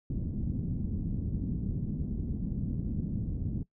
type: low-pass noise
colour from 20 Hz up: white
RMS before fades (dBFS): -33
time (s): 0.1-3.63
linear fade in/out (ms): 2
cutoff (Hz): 220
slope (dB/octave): 24
effects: noise-tail reverb RT60 0.1 s tail -19 dB re dry